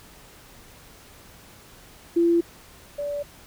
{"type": "tone pair in turn", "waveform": "sine", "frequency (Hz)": [340, 578.7], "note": ["F4", "D5"], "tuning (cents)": [-46, -26], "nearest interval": "major sixth", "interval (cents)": 920, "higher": "second", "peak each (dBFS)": [-16, -26], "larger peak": "first", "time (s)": [[2.16, 2.41], [2.98, 3.23]], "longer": "neither", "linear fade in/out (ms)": 10, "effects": ["pink hiss -49 dBFS RMS until 3.46 s"]}